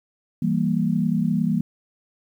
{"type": "chord", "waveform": "sine", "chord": "E diminished", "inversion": "none", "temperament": "equal", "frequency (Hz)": [164.81, 196, 233.1], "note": ["E3", "G3", "Bb3"], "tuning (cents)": [0, 0, 0], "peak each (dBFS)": -23, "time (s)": [0.42, 1.61], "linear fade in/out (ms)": 5, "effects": ["9-bit"]}